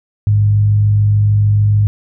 sine tone with frequency modulation, 103.83 Hz, G#2, in tune, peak -8 dBFS, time 0.27-1.87 s, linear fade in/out 0 ms, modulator 46.8 Hz, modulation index 0.23, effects none

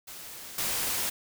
white noise with level steps, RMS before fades -43 / -30 dBFS, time 0.07-1.1 s, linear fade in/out 10 ms, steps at 0.58 s, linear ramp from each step 5 ms, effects none

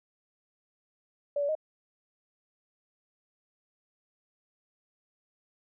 sine tone with pitch steps, 576 / 571 / 623 Hz, D5 / D5 / D#5, -34 / -49 / +2 cents, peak -26 dBFS, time 1.36-1.552 s, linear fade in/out 5 ms, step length 64 ms, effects none

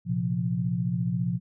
sine chord, Bb suspended second, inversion none, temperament just, 116.54 / 131.11 / 174.81 Hz, Bb2 / C3 / F3, 0 / +4 / +2 cents, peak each -30 / -30 / -27 dBFS, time 0.05-1.4 s, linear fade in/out 50 ms, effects none

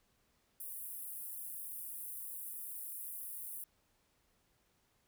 pink high-pass noise, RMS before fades -45 dBFS, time 0.6-3.64 s, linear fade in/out 2 ms, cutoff 9800 Hz, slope 48 dB/octave, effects pink hiss -75 dBFS RMS until 5.07 s

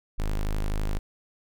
square tone, 25.96 Hz, G#0, in tune, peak -25 dBFS, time 0.18-0.99 s, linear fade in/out 10 ms, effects none

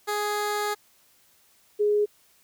15% pulse / sine tone pair in turn, 416.3 / 416.3 Hz, G#4 / G#4, +4 / +4 cents, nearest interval unison, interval 0 cents, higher neither, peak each -19 / -19 dBFS, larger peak neither, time 0.07-0.75 / 1.79-2.06 s, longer first, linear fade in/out 20 ms, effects white hiss -61 dBFS RMS until 2.43 s

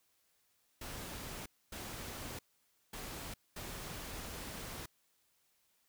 pink noise bursts at uneven times, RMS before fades -45 dBFS, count 4, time 0.81-1.46 / 1.72-2.39 / 2.93-3.34 / 3.56-4.86 s, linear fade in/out 5 ms, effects white hiss -75 dBFS RMS until 5.88 s

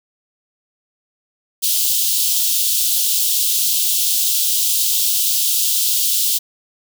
white high-pass noise, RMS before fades -17 dBFS, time 1.62-6.39 s, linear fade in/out 20 ms, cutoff 3000 Hz, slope 48 dB/octave, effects none

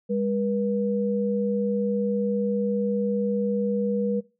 sine tone pair together, 202.6 / 482.5 Hz, G#3 / B4, -43 / -40 cents, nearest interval octave + minor third, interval 1503 cents, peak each -25 dBFS, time 0.09-4.21 s, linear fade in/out 20 ms, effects noise-tail reverb RT60 0.3 s tail -21 dB re dry

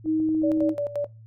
sine tone, 315 Hz, D#4, 21 cents sharp, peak -20 dBFS, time 0.04-0.75 s, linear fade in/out 50 ms
clicks, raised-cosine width 2 ms, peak -29 dBFS, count 8, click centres 0.059 / 0.201 / 0.29 / 0.348 / 0.42 / 0.516 / 0.574 / 0.624 s
sine tone with tremolo, 579 Hz, D5, 25 cents flat, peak -23 dBFS, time 0.43-1.07 s, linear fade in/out 10 ms, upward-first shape square, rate 5.7 Hz, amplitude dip 75%
effects noise-tail reverb RT60 0.3 s tail -23 dB re dry + added 111 Hz sine -44 dBFS peak until 1.26 s

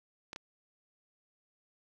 clicks, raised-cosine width 0.2 ms, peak -24 dBFS, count 2, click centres 0.331 / 0.361 s, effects none

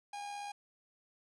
45% pulse tone with amplitude modulation, 815 Hz, G#5, 33 cents flat, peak -39 dBFS, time 0.13-0.52 s, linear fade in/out 5 ms, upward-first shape sine, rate 77.2 Hz, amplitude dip 35%, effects resampled to 22050 Hz + 11-bit

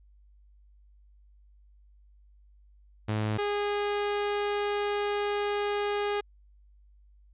sawtooth tone pair in turn, 107.4 / 410.6 Hz, A2 / G#4, -41 / -20 cents, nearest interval octave + major seventh, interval 2321 cents, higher second, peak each -23 dBFS, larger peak neither, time 3.08-3.38 / 3.38-6.21 s, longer second, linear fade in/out 10 ms, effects added 50 Hz sine -55 dBFS peak until 7.33 s + resampled to 8000 Hz

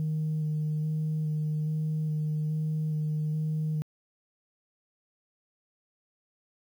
sine tone with vibrato, 154.3 Hz, D#3, 14 cents flat, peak -25 dBFS, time 0-3.82 s, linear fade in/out 0 ms, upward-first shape square, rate 1.2 Hz, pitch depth 13 cents each way, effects tanh soft clip ceiling -24 dBFS + 10-bit

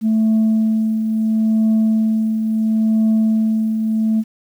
sine tone with tremolo, 220 Hz, A3, in tune, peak -9 dBFS, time 0.01-4.24 s, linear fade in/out 50 ms, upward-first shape triangle, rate 0.73 Hz, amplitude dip 55%, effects tanh soft clip ceiling -10 dBFS + 8-bit

